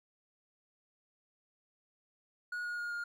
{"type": "tone with pitch steps", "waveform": "triangle", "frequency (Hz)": [1451, 1439.3, 1427.7, 1416.2], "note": ["F#6", "F#6", "F6", "F6"], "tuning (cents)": [-34, -48, 38, 24], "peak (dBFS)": -34, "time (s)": [2.52, 3.04], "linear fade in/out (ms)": 5, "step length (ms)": 130, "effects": []}